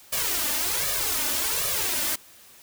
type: noise with flanger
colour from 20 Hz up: white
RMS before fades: -26 dBFS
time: 0.12-2.16 s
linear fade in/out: 10 ms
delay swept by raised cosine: 1.7 to 3.4 ms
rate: 1.3 Hz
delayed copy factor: +0.95
effects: white hiss -51 dBFS RMS until 2.62 s